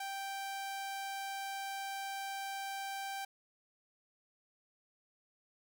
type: tone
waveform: sawtooth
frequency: 784 Hz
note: G5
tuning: in tune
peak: -35 dBFS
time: 0-3.25 s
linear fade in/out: 5 ms
effects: none